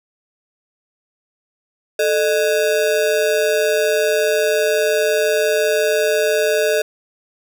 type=ring-modulated tone; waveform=square; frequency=523.3 Hz; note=C5; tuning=in tune; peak=-12 dBFS; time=1.99-6.82 s; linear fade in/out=5 ms; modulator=86.1 Hz; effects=none